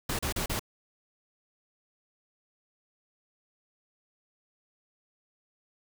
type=noise bursts; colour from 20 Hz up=pink; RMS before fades=-31 dBFS; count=4; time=0.09-0.595 s; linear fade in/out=5 ms; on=100 ms; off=35 ms; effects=none